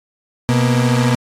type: tone pair together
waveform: 35% pulse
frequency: 125.5 / 236.9 Hz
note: B2 / A#3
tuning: +28 / +28 cents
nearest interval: major seventh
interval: 1100 cents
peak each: -12 / -16 dBFS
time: 0.49-1.15 s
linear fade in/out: 0 ms
effects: low-pass 10000 Hz 12 dB/octave + AAC 48 kbps